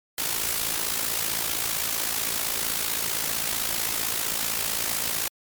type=noise with amplitude modulation; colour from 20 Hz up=white; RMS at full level=-24 dBFS; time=0.18-5.28 s; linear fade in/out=2 ms; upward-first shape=sine; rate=55.6 Hz; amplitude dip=65%; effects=MP3 96 kbps